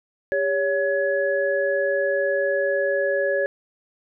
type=tone cluster; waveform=sine; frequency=402 / 562 / 1689 Hz; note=G4 / C#5 / G#6; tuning=+44 / +24 / +29 cents; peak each=-26 / -21 / -26 dBFS; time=0.32-3.46 s; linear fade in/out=0 ms; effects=none